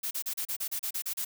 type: noise bursts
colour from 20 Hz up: blue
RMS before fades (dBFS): -33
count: 11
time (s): 0.03-1.25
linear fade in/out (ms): 10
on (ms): 80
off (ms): 34
effects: none